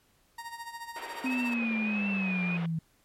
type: tone with tremolo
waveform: 30% pulse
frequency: 932.3 Hz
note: A#5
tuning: in tune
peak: -34 dBFS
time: 0.38-1.54 s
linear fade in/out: 5 ms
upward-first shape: sine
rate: 14 Hz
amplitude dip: 70%
type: band-pass noise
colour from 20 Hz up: pink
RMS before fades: -43 dBFS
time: 0.96-2.66 s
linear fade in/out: 2 ms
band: 380 to 3000 Hz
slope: 24 dB/octave
type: exponential sweep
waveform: sine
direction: down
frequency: 261.6 to 160 Hz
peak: -28 dBFS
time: 1.24-2.79 s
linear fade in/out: 5 ms
type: tone with vibrato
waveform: sine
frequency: 2529 Hz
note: D#7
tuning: 28 cents sharp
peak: -32 dBFS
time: 1.26-2.57 s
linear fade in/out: 2 ms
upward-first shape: triangle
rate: 1.5 Hz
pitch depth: 110 cents each way
effects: pink hiss -67 dBFS RMS until 3.04 s + MP3 64 kbps